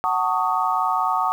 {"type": "chord", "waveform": "sine", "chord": "D# half-diminished seventh", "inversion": "first", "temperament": "just", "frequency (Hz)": [746.7, 896, 1120.1, 1244.5], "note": ["F#5", "A5", "C#6", "D#6"], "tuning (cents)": [16, 31, 18, 0], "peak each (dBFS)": -24, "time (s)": [0.04, 1.32], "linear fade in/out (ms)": 0, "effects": ["8-bit"]}